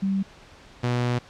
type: tone pair in turn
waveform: sine / sawtooth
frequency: 194.1 / 122.28 Hz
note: G3 / B2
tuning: -17 / -17 cents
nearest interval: minor sixth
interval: 800 cents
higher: first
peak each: -21 / -18 dBFS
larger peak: second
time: 0.02-0.23 / 0.83-1.19 s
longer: second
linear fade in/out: 10 ms
effects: pink hiss -49 dBFS RMS until 1.29 s + low-pass 5000 Hz 12 dB/octave